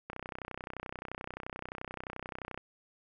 click train, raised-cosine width 0.5 ms, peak -24 dBFS, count 79, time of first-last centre 0.1-2.576 s, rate 31.5 Hz, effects none

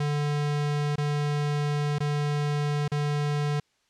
square tone with dropouts, 146.83 Hz, D3, in tune, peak -25 dBFS, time 0-3.6 s, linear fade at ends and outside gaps 5 ms, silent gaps 0.958-0.98 / 1.985-2.003 / 2.88-2.917 s, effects white hiss -69 dBFS RMS until 3.89 s + low-pass 6000 Hz 12 dB/octave

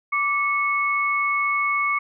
sine tone pair together, 1164.9 / 2199 Hz, D6 / C#7, -14 / -14 cents, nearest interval major seventh, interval 1100 cents, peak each -22 dBFS, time 0.12-1.99 s, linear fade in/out 10 ms, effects none

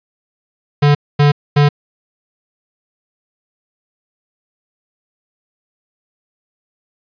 square tone bursts, 145.4 Hz, D3, 17 cents flat, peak -8 dBFS, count 3, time 0.82-1.69 s, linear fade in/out 10 ms, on 130 ms, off 240 ms, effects resampled to 11025 Hz + 7-bit

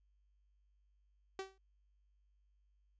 sawtooth tone with exponential decay, 384.1 Hz, G4, 35 cents flat, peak -34 dBFS, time 1.39-1.58 s, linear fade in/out 2 ms, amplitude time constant 41 ms, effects added 50 Hz sine -70 dBFS peak until 2.99 s + resampled to 16000 Hz

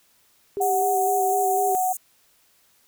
sine tone with vibrato, 395.9 Hz, G4, 17 cents sharp, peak -24 dBFS, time 0.57-1.75 s, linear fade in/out 0 ms, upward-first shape square, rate 4 Hz, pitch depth 26 cents each way
sine tone, 740 Hz, F#5, in tune, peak -20 dBFS, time 0.6-1.93 s, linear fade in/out 10 ms
pink high-pass noise, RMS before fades -32 dBFS, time 0.61-1.97 s, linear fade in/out 5 ms, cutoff 6500 Hz, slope 96 dB/octave
effects white hiss -61 dBFS RMS until 2.87 s

